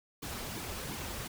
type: noise with flanger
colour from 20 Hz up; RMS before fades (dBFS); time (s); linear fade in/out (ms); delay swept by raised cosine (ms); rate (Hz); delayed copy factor
pink; -40; 0.22-1.28; 10; 1.5 to 7.2; 2.8; -0.85
effects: none